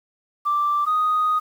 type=tone pair in turn; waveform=sine; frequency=1174.7 / 1244.6 Hz; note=D6 / D#6; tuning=0 / 0 cents; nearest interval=minor second; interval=100 cents; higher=second; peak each=-17 / -16 dBFS; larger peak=second; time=0.45-0.86 / 0.86-1.4 s; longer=second; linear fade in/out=20 ms; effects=tanh soft clip ceiling -13 dBFS + 8-bit